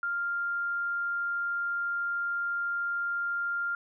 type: tone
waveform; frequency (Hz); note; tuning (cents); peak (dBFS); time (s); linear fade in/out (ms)
sine; 1396.9; F6; 0; -28; 0.03-3.75; 2
effects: none